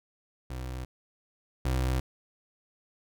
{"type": "tone pair in turn", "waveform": "30% pulse", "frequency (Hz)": [63.4, 63.99], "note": ["B1", "C2"], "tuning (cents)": [46, -38], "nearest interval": "unison", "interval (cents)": 16, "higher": "second", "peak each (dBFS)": [-32, -23], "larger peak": "second", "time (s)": [[0.5, 0.85], [1.65, 2]], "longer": "neither", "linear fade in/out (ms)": 5, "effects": []}